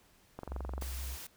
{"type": "click train", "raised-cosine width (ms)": 1, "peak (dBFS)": -27, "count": 11, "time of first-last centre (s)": [0.39, 0.823], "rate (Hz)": 23.1}
{"type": "tone with vibrato", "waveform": "sine", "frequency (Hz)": 65.3, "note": "C2", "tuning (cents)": -3, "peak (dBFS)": -37, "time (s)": [0.47, 1.18], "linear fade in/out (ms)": 50, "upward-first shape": "sine", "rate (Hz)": 7.5, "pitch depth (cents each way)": 34}
{"type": "noise", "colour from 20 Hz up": "white", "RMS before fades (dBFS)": -46, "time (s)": [0.81, 1.27], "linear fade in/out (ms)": 5}
{"effects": ["pink hiss -65 dBFS RMS until 1.36 s"]}